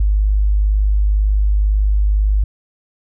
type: tone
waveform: sine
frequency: 51 Hz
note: G#1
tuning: 31 cents flat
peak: -11 dBFS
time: 0-2.44 s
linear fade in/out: 5 ms
effects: none